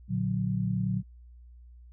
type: chord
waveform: sine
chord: Bb augmented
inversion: none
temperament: equal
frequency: 116.54 / 146.83 / 185 Hz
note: Bb2 / D3 / F#3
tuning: 0 / 0 / 0 cents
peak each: -30 / -33 / -29 dBFS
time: 0.08-1.03 s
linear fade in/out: 50 ms
effects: added 60 Hz sine -48 dBFS peak until 1.92 s